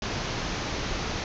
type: low-pass noise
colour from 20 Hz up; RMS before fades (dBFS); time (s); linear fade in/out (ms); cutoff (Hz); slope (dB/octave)
pink; -31; 0.02-1.24; 2; 6500; 96
effects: none